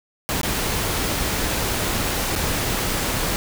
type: noise with dropouts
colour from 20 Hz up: pink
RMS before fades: -23 dBFS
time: 0.29-3.36 s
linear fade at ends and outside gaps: 0 ms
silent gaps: 0.414-0.432 / 2.354-2.36 s
effects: none